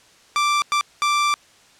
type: tone bursts at uneven times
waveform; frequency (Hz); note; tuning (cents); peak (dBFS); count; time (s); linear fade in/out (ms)
sawtooth; 1174.7; D6; 0; -13; 3; 0.36-0.62 / 0.72-0.81 / 1.02-1.34; 0
effects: white hiss -52 dBFS RMS until 1.79 s + low-pass 7000 Hz 12 dB/octave